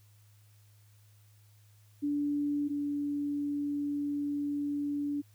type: tone pair in turn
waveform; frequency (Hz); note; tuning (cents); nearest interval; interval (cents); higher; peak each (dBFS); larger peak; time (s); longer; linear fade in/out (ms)
sine; 290 / 288.6; D4 / D4; -22 / -30; unison; 8; first; -28 / -30; first; 2.02-2.69 / 2.69-5.22; second; 20
effects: added 104 Hz sine -58 dBFS peak until 5.34 s + white hiss -68 dBFS RMS until 5.34 s